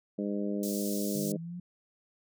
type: harmonic tone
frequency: 101.9 Hz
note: G#2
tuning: 32 cents flat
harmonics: 2 / 3 / 4 / 5 / 6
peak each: -32 / -36 / -38 / -40 / -42 dBFS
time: 0.18-1.37 s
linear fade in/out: 10 ms
type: high-pass noise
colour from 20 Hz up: pink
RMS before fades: -40 dBFS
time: 0.63-1.32 s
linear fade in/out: 2 ms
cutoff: 5200 Hz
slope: 24 dB/octave
type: exponential sweep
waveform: sine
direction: up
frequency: 148.6 to 179.6 Hz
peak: -37 dBFS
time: 1.15-1.6 s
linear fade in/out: 5 ms
effects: none